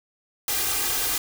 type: noise with comb filter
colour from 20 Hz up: white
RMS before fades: -25 dBFS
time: 0.48-1.18 s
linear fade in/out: 2 ms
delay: 2.5 ms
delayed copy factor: +0.9
effects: none